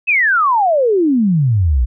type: exponential sweep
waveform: sine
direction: down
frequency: 2649 to 55.4 Hz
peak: -10 dBFS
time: 0.07-1.86 s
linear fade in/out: 20 ms
effects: none